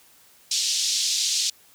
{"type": "band-pass noise", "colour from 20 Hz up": "white", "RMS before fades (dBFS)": -24, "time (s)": [0.51, 1.5], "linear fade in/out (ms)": 5, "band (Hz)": [3500, 6600], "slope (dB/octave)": 24, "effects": ["white hiss -55 dBFS RMS until 1.74 s"]}